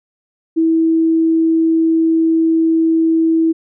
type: tone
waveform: sine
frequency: 325.3 Hz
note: E4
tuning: 23 cents flat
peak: -10 dBFS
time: 0.56-3.53 s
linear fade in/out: 20 ms
effects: none